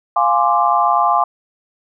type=chord; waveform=sine; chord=D half-diminished seventh; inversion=first; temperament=equal; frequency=698.5 / 830.6 / 1046.5 / 1174.7 Hz; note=F5 / Ab5 / C6 / D6; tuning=0 / 0 / 0 / 0 cents; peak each=-17 dBFS; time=0.16-1.24 s; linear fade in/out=5 ms; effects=none